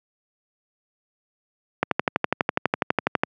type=click train; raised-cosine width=0.5 ms; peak=-3 dBFS; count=18; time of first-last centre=1.83-3.235 s; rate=12.1 Hz; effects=high-pass 150 Hz 12 dB/octave